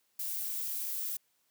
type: noise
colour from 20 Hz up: violet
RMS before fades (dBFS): -36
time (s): 0.19-1.17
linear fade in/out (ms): 5
effects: white hiss -74 dBFS RMS until 1.5 s + high-pass 100 Hz 12 dB/octave